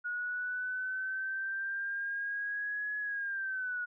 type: linear two-way sweep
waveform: sine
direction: up then down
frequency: 1448 to 1691 to 1448 Hz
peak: -33 dBFS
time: 0.04-3.86 s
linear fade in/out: 20 ms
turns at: 2.98 s
effects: none